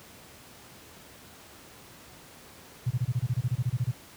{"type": "tone bursts", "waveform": "sine", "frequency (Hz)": 122.5, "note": "B2", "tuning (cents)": -14, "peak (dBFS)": -22, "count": 15, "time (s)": [2.86, 3.914], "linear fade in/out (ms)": 10, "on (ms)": 46, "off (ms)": 26, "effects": ["pink hiss -50 dBFS RMS until 4.16 s", "high-pass 80 Hz 12 dB/octave"]}